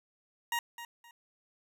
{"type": "tone with echo", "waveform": "20% pulse", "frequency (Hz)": 942, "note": "A#5", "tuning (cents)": 18, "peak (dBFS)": -25, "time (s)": [0.52, 0.59], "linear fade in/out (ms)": 2, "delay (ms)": 260, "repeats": 2, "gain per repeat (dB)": -12, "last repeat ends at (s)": 1.11, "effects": []}